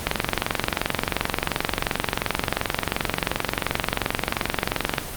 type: click train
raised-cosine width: 0.3 ms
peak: -3 dBFS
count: 113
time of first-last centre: 0.07-4.982 s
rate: 22.8 Hz
effects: pink hiss -32 dBFS RMS until 5.16 s + Opus 24 kbps